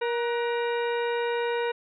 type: harmonic tone with a mistuned harmonic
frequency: 472.8 Hz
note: A#4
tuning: 24 cents sharp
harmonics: 1 / 2 / 3 / 4 / 5 / 6 / 8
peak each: -26 / -32 / -36 / -38 / -40 / -42 / -44 dBFS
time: 0.01-1.72 s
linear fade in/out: 10 ms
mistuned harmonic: 3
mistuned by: +75 cents
effects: none